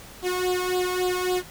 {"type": "tone with flanger", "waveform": "sawtooth", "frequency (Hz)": 363.9, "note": "F#4", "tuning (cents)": -29, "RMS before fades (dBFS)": -25, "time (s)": [0.22, 1.43], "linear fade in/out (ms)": 50, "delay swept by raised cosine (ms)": [0.24, 0.92], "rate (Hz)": 3.6, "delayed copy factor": 0.9, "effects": ["pink hiss -44 dBFS RMS until 1.5 s"]}